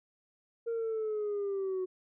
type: linear sweep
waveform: sine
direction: down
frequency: 466.2 to 367.5 Hz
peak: -29 dBFS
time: 0.66-1.86 s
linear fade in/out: 20 ms
effects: tanh soft clip ceiling -29 dBFS